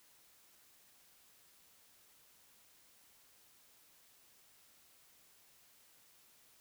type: silence
effects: white hiss -66 dBFS RMS until 6.6 s